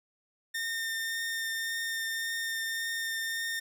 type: tone with vibrato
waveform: sawtooth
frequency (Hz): 1818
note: A#6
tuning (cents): -44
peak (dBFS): -28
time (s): 0.54-3.6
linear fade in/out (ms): 10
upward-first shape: triangle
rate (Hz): 1.8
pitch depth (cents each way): 11
effects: none